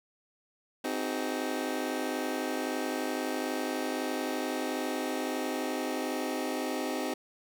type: chord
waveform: 25% pulse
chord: Ab dominant seventh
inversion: first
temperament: just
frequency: 259.6 / 311.5 / 373.8 / 415.3 Hz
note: C4 / Eb4 / Gb4 / Ab4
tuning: -13 / +2 / +18 / 0 cents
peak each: -31 / -32 / -35 / -35 dBFS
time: 0.84-7.14 s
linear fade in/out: 5 ms
effects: none